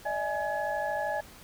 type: tone cluster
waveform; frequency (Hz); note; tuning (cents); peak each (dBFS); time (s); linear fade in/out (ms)
sine; 591 / 644 / 835 / 1693; D5 / E5 / G#5 / G#6; +11 / -41 / +9 / +33; -34 / -35 / -32 / -36; 0.05-1.21; 10
effects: pink hiss -51 dBFS RMS until 1.43 s